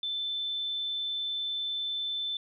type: tone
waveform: sine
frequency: 3530 Hz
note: A7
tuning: 5 cents sharp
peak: -30 dBFS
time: 0.03-2.37 s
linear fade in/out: 2 ms
effects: none